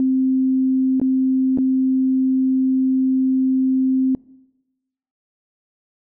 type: tone with dropouts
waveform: sine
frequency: 261.6 Hz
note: C4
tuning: in tune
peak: -14 dBFS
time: 0-4.15 s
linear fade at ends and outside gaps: 1 ms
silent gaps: 0.999-1.015 / 1.575-1.585 s
effects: noise-tail reverb RT60 1.0 s tail -23 dB re dry